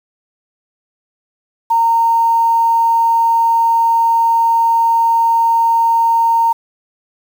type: tone with quantisation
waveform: sine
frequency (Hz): 920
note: A#5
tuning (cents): -23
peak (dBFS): -9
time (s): 1.7-6.53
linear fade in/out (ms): 10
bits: 6
effects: none